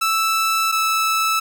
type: tone pair in turn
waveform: sawtooth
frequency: 1318.5 / 1311.7 Hz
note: E6 / E6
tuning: 0 / -9 cents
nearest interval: unison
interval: 9 cents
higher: first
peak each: -13 dBFS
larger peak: neither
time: 0.01-0.72 / 0.72-1.4 s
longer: first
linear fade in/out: 10 ms
effects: none